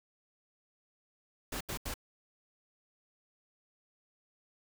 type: noise bursts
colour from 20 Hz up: pink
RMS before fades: -38 dBFS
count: 3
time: 1.52-1.941 s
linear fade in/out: 5 ms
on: 87 ms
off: 80 ms
effects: none